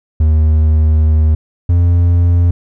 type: tone pair in turn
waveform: triangle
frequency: 77.78 / 86.88 Hz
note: D#2 / F2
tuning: 0 / -8 cents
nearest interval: major second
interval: 192 cents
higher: second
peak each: -5 dBFS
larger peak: neither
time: 0.2-1.35 / 1.69-2.51 s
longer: first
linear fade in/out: 5 ms
effects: none